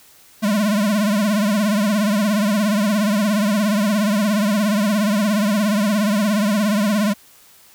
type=tone with vibrato; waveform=square; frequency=207.7 Hz; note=G#3; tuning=in tune; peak=-16 dBFS; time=0.42-7.14 s; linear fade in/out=20 ms; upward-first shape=triangle; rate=17 Hz; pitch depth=130 cents each way; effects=white hiss -49 dBFS RMS until 7.74 s

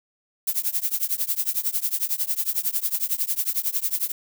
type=noise with tremolo; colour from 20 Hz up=violet; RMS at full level=-21 dBFS; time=0.47-4.12 s; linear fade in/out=5 ms; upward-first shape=triangle; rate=11 Hz; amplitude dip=100%; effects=none

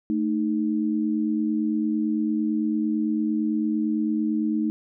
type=tone pair together; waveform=sine; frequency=221 / 309.9 Hz; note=A3 / D#4; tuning=+8 / -7 cents; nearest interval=tritone; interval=585 cents; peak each=-24 dBFS; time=0.1-4.7 s; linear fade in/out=0 ms; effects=none

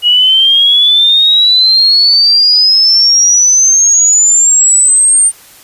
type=exponential sweep; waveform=sine; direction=up; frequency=2890 to 8870 Hz; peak=-4 dBFS; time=0.02-5.32 s; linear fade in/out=50 ms; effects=white hiss -38 dBFS RMS until 5.63 s + resampled to 32000 Hz

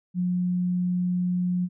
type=tone; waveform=sine; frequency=179.4 Hz; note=F3; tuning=47 cents sharp; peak=-22 dBFS; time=0.14-1.69 s; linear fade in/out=50 ms; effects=none

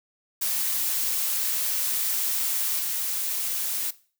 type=noise with level steps; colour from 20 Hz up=blue; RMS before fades=-26 / -28 dBFS; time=0.41-3.91 s; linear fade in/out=10 ms; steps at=2.79 s; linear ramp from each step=2 ms; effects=noise-tail reverb RT60 0.4 s tail -18 dB re dry

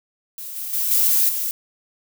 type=noise with level steps; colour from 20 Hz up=violet; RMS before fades=-33 / -29 / -22 / -17 / -24 dBFS; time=0.38-1.51 s; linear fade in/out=0 ms; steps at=0.56 / 0.73 / 0.91 / 1.29 s; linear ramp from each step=2 ms; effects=none

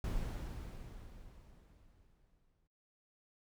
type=noise with exponential decay; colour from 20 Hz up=brown; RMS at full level=-36 dBFS; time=0.04-2.67 s; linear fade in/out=2 ms; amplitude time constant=570 ms; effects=noise-tail reverb RT60 0.8 s tail -26 dB re dry

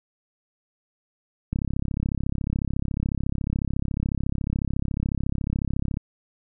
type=click train; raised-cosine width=5 ms; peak=-13 dBFS; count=152; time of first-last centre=1.53-5.971 s; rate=34 Hz; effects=none

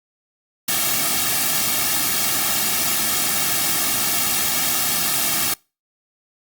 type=noise with comb filter; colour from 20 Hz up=white; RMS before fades=-20 dBFS; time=0.68-5.54 s; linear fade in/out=5 ms; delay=2 ms; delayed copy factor=-0.9; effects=noise-tail reverb RT60 0.3 s tail -26 dB re dry + Opus 48 kbps

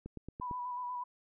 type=click train; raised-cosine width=3 ms; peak=-30 dBFS; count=5; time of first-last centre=0.06-0.512 s; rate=8.85 Hz
type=tone with vibrato; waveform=sine; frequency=987 Hz; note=B5; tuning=1 cent flat; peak=-36 dBFS; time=0.41-1.04 s; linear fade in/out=10 ms; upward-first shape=square; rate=8.3 Hz; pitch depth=21 cents each way
effects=none

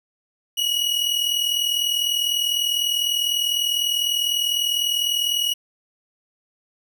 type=tone pair together; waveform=40% pulse; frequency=2886 / 2926 Hz; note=F#7 / F#7; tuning=-44 / -20 cents; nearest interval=unison; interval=24 cents; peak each=-22 dBFS; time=0.57-5.54 s; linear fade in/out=10 ms; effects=none

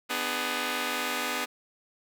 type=chord; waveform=5% pulse; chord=G# diminished; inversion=first; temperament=just; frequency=249.2 / 299 / 415.3 Hz; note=B3 / D4 / G#4; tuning=+16 / +31 / 0 cents; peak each=-21 / -23 / -23 dBFS; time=0.09-1.46 s; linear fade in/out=20 ms; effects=none

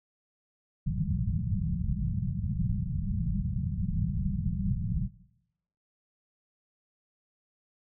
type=low-pass noise; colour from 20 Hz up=white; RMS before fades=-30 dBFS; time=0.86-5.08 s; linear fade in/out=10 ms; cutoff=200 Hz; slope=96 dB/octave; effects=noise-tail reverb RT60 0.8 s tail -17 dB re dry

